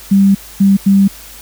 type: tone bursts at uneven times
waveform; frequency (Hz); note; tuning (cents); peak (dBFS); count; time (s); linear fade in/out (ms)
sine; 196.6; G3; +5; -5; 3; 0.11-0.35 / 0.6-0.77 / 0.86-1.08; 10
effects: added 50 Hz sine -40 dBFS peak until 1.41 s + white hiss -35 dBFS RMS until 1.41 s